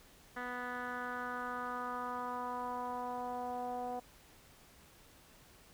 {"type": "tone with low-pass filter sweep", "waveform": "10% pulse", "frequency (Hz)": 246.9, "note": "B3", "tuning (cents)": 0, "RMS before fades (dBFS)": -40, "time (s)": [0.36, 4], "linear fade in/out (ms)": 10, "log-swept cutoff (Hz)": [1900, 700], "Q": 3.2, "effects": ["pink hiss -61 dBFS RMS until 5.73 s"]}